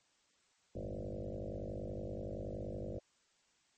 sine tone with frequency modulation, 220.6 Hz, A3, 5 cents sharp, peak -39 dBFS, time 0.75-2.99 s, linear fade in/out 5 ms, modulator 50.6 Hz, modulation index 7.5, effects white hiss -73 dBFS RMS until 3.77 s + MP3 32 kbps

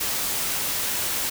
white noise, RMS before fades -26 dBFS, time 0-1.3 s, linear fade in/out 10 ms, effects none

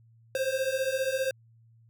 square beating tone pair, 520 / 535 Hz, C5 / C5, -11 / +38 cents, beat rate 15 Hz, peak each -31 / -30 dBFS, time 0.35-1.31 s, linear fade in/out 2 ms, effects added 114 Hz sine -56 dBFS peak until 1.89 s

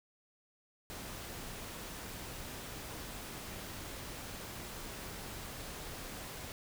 pink noise, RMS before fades -45 dBFS, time 0.9-6.52 s, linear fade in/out 0 ms, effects none

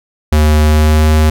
square tone with pitch glide, 76.2 to 77.49 Hz, D#2 to D#2, -36 to -7 cents, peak -7 dBFS, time 0.32-1.3 s, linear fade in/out 5 ms, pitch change +29 cents, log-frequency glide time 0.62-1.09 s, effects none

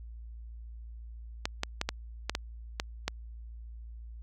clicks, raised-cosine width 0.2 ms, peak -12 dBFS, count 8, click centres 1.455 / 1.634 / 1.814 / 1.89 / 2.296 / 2.351 / 2.799 / 3.08 s, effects added 57 Hz sine -42 dBFS peak until 4.22 s

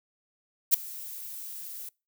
violet noise with ADSR envelope, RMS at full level -17 dBFS, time 0.71-1.89 s, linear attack 29 ms, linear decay 8 ms, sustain -23 dB, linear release 5 ms, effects noise-tail reverb RT60 0.3 s tail -26 dB re dry

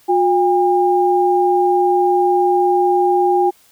sine tone pair together, 359.1 / 806.2 Hz, F4 / G5, +48 / +48 cents, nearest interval octave + major second, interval 1400 cents, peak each -14 dBFS, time 0.08-3.51 s, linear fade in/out 20 ms, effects white hiss -52 dBFS RMS until 3.71 s

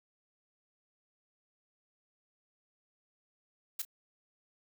blue noise with echo, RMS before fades -35 dBFS, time 3.79-3.82 s, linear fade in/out 5 ms, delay 31 ms, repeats 1, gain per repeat -15 dB, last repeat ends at 3.851 s, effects none

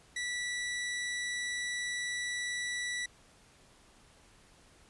sawtooth tone, 1957 Hz, B6, 16 cents flat, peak -30 dBFS, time 0.16-3.06 s, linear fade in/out 5 ms, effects pink hiss -61 dBFS RMS until 4.89 s + resampled to 24000 Hz

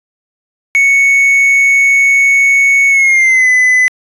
triangle tone with pitch glide, 2217 to 2010 Hz, C#7 to B6, 0 to +30 cents, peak -4 dBFS, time 0.75-3.88 s, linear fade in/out 0 ms, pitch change -170 cents, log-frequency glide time 2.89-3.49 s, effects resampled to 24000 Hz

